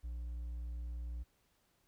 triangle tone with hard clipping, 59.4 Hz, A#1, 33 cents sharp, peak -40 dBFS, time 0.03-1.24 s, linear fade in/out 20 ms, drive 5 dB, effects pink hiss -75 dBFS RMS until 1.87 s

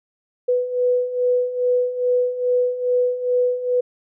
sine beating tone pair, 493.9 / 496.3 Hz, B4 / B4, 0 / +8 cents, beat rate 2.4 Hz, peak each -23 / -18 dBFS, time 0.48-3.81 s, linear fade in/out 10 ms, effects none

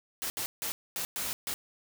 white noise bursts at uneven times, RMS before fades -34 dBFS, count 6, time 0.22-0.3 / 0.37-0.46 / 0.62-0.72 / 0.96-1.05 / 1.16-1.33 / 1.47-1.54 s, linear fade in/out 0 ms, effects none

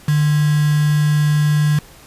sine tone with quantisation, 149.7 Hz, D3, 33 cents sharp, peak -12 dBFS, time 0.08-1.79 s, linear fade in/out 5 ms, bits 4, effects pink hiss -43 dBFS RMS until 2.06 s + resampled to 32000 Hz

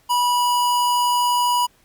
square tone, 976 Hz, B5, 21 cents flat, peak -17 dBFS, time 0.09-1.67 s, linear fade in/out 20 ms, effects pink hiss -58 dBFS RMS until 1.84 s + Opus 48 kbps

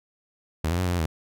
sawtooth tone with pitch steps, 79.4 / 86.7 / 91.7 / 88.9 / 88.2 / 80.2 Hz, D#2 / F2 / F#2 / F2 / F2 / E2, +36 / -12 / -15 / +31 / +18 / -47 cents, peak -19 dBFS, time 0.64-1.06 s, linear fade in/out 5 ms, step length 70 ms, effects none

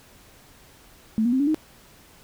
sine tone with pitch steps, 220 / 239.9 / 261.6 / 285.3 / 311.1 Hz, A3 / A#3 / C4 / C#4 / D#4, 0 / +50 / 0 / +50 / 0 cents, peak -18 dBFS, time 1.18-1.545 s, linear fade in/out 0 ms, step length 73 ms, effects pink hiss -52 dBFS RMS until 2.23 s

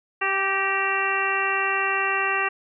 harmonic tone with a mistuned harmonic, 389.9 Hz, G4, 9 cents flat, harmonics 1 / 2 / 3 / 4 / 5 / 6 / 7, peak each -31 / -30 / -27 / -29 / -27 / -32 / -27 dBFS, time 0.21-2.49 s, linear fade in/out 10 ms, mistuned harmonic 5, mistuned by -32 cents, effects none

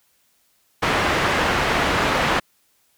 white low-pass noise, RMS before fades -20 dBFS, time 0.82-2.4 s, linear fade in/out 10 ms, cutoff 1800 Hz, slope 12 dB/octave, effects white hiss -63 dBFS RMS until 2.97 s

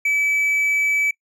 triangle tone, 2298 Hz, D7, 38 cents flat, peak -15 dBFS, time 0.05-1.11 s, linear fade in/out 5 ms, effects noise-tail reverb RT60 0.1 s tail -22 dB re dry

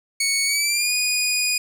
15% pulse tone with pitch glide, 2223 to 2467 Hz, C#7 to D#7, +4 to -15 cents, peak -12 dBFS, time 0.2-1.58 s, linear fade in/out 5 ms, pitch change +181 cents, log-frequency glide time 0.45-0.93 s, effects none

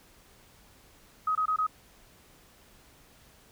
sine tone bursts, 1263 Hz, D#6, 26 cents sharp, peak -24 dBFS, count 4, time 1.27-1.667 s, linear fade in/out 5 ms, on 82 ms, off 23 ms, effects pink hiss -58 dBFS RMS until 3.51 s

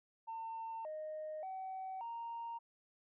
sine tone with pitch steps, 903 / 619 / 759 / 929 Hz, A5 / D#5 / F#5 / A#5, +45 / -9 / +44 / -6 cents, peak -40 dBFS, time 0.27-2.59 s, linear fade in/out 20 ms, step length 580 ms, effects tanh soft clip ceiling -38 dBFS

